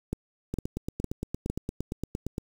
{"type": "two click trains", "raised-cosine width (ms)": 3, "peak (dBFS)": [-18, -16], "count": [17, 4], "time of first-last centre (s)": [[0.54, 2.381], [0.13, 1.5]], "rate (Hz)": [8.69, 2.19], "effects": ["7-bit"]}